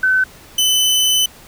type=tone pair in turn; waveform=sine / sawtooth; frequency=1520 / 3021 Hz; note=F#6 / F#7; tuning=+46 / +35 cents; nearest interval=octave; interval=1189 cents; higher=second; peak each=-11 / -9 dBFS; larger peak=second; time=0.03-0.24 / 0.58-1.26 s; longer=second; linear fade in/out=5 ms; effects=pink hiss -42 dBFS RMS until 1.47 s